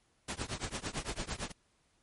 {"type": "noise with tremolo", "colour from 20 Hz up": "pink", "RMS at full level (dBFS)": -35, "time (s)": [0.28, 1.52], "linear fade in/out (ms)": 5, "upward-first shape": "triangle", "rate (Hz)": 8.9, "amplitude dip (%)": 100, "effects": ["pink hiss -72 dBFS RMS until 2.02 s", "MP3 48 kbps"]}